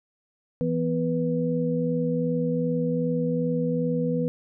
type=tone cluster; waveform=sine; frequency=165.4 / 248 / 490.3 Hz; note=E3 / B3 / B4; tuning=+6 / +7 / -13 cents; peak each=-26 / -27 / -27 dBFS; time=0.61-4.28 s; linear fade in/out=0 ms; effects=none